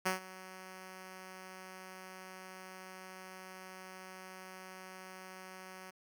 5% pulse tone with ADSR envelope, 186.8 Hz, F#3, 17 cents sharp, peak -18 dBFS, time 0.05-5.91 s, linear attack 14 ms, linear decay 130 ms, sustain -19 dB, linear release 12 ms, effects none

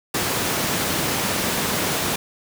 pink high-pass noise, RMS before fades -23 dBFS, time 0.14-2.16 s, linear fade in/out 5 ms, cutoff 130 Hz, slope 12 dB/octave, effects none

